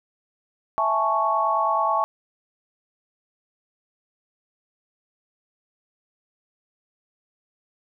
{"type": "chord", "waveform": "sine", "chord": "A major seventh", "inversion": "second", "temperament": "equal", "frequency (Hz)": [659.3, 830.6, 880, 1108.7], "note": ["E5", "G#5", "A5", "C#6"], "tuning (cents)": [0, 0, 0, 0], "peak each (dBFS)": [-26, -27, -25, -22], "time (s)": [0.78, 2.04], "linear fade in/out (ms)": 0, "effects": []}